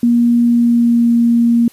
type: tone with pitch glide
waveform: sine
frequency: 237.5 to 234.8 Hz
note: A#3 to A#3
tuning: +33 to +13 cents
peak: -8 dBFS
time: 0.03-1.68 s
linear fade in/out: 2 ms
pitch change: -20 cents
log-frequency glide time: 0.45-1.13 s
effects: white hiss -46 dBFS RMS until 1.72 s + resampled to 32000 Hz